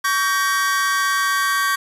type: chord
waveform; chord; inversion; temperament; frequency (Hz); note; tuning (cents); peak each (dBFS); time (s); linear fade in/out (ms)
45% pulse; G diminished; second; just; 1128.9 / 1568 / 1881.6; Db6 / G6 / Bb6; +31 / 0 / +16; -20 / -21 / -25; 0.04-1.76; 10
effects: resampled to 32000 Hz + 7-bit